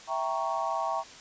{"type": "chord", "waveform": "sine", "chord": "E diminished seventh", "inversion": "none", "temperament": "equal", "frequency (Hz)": [659.3, 784, 932.3, 1108.7], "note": ["E5", "G5", "Bb5", "Db6"], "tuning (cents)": [0, 0, 0, 0], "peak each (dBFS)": -33, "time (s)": [0.07, 1.04], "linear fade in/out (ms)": 50, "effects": ["white hiss -48 dBFS RMS until 1.2 s", "resampled to 16000 Hz"]}